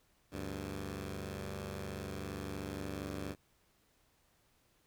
10% pulse tone pair together, 72.74 / 97.1 Hz, D2 / G2, -16 / -16 cents, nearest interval perfect fourth, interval 500 cents, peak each -35 / -34 dBFS, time 0.31-3.36 s, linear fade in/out 50 ms, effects pink hiss -72 dBFS RMS until 4.86 s

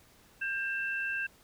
sine tone pair together, 1592 / 2677 Hz, G6 / E7, +26 / +26 cents, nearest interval major sixth, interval 900 cents, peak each -32 / -36 dBFS, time 0.41-1.27 s, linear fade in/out 10 ms, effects pink hiss -61 dBFS RMS until 1.43 s

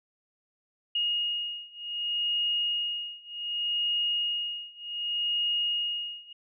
sine beating tone pair, 2864 / 2864.66 Hz, F7 / F7, +43 / +43 cents, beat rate 0.66 Hz, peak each -31 / -30 dBFS, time 0.95-6.33 s, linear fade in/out 5 ms, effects none

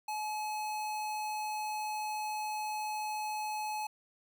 square tone, 853 Hz, G#5, 46 cents sharp, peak -35 dBFS, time 0.08-3.87 s, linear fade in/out 5 ms, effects none

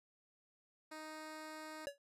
10% pulse tone, 311.1 Hz, D#4, in tune, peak -39 dBFS, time 0.91-1.86 s, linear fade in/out 10 ms
square tone with exponential decay, 566 Hz, C#5, 36 cents sharp, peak -36 dBFS, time 1.87-1.98 s, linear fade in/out 0 ms, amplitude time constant 22 ms
effects low-pass 12000 Hz 12 dB/octave

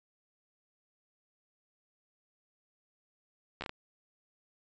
slowing click train, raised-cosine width 0.3 ms, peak -22 dBFS, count 5, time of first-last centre 3.61-3.694 s, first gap 12 ms, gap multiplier 1.39, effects resampled to 16000 Hz

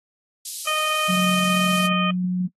white high-pass noise, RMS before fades -31 dBFS, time 0.45-1.87 s, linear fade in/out 5 ms, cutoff 3800 Hz, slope 24 dB/octave
harmonic tone, 618 Hz, D#5, 12 cents flat, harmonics 1 / 2 / 3 / 4 / 5, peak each -31 / -24 / -36 / -26 / -27 dBFS, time 0.67-2.11 s, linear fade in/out 5 ms
sine tone with pitch glide, 182.9 to 181.53 Hz, F#3 to F#3, -20 to -33 cents, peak -20 dBFS, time 1.08-2.48 s, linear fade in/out 20 ms, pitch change -13 cents, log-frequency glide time 1.68-2.12 s
effects noise-tail reverb RT60 0.1 s tail -21 dB re dry + AAC 32 kbps

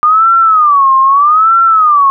sine tone with vibrato, 1200 Hz, D6, 37 cents sharp, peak -4 dBFS, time 0.03-2.1 s, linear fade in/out 0 ms, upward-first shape sine, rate 0.8 Hz, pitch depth 210 cents each way, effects none

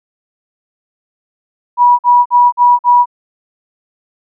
sine tone bursts, 972 Hz, B5, 28 cents flat, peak -4 dBFS, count 5, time 1.77-3.058 s, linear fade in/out 50 ms, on 220 ms, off 47 ms, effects none

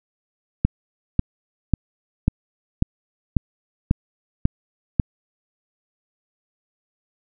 click train, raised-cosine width 5 ms, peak -3 dBFS, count 9, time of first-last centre 0.65-4.998 s, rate 1.84 Hz, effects none

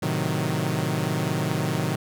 sawtooth chord, A diminished seventh, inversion none, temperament equal, 110 / 130.81 / 155.56 / 185 Hz, A2 / C3 / Eb3 / Gb3, 0 / 0 / 0 / 0 cents, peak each -27 / -25 / -23 / -26 dBFS, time 0.02-1.96 s, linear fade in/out 10 ms, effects none

